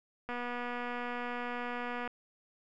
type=click train; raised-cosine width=0.5 ms; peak=-24 dBFS; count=435; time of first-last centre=0.29-2.076 s; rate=243 Hz; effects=none